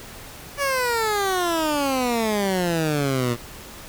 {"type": "exponential sweep", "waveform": "15% pulse", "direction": "down", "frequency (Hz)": [577, 116.54], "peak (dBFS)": -14, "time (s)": [0.57, 3.37], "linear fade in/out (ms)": 50, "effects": ["pink hiss -40 dBFS RMS until 3.88 s"]}